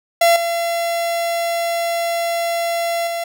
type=tone with level steps; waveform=45% pulse; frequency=680 Hz; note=F5; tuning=46 cents flat; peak=-10 / -18 / -21 dBFS; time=0.21-3.24 s; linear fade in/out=5 ms; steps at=0.36 / 3.07 s; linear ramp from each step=2 ms; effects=none